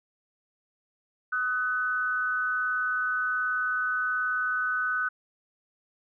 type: tone pair together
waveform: sine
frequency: 1261.3 / 1500 Hz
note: D#6 / F#6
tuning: +23 / +23 cents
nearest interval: minor third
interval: 300 cents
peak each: -31 / -26 dBFS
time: 1.32-5.09 s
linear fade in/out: 10 ms
effects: none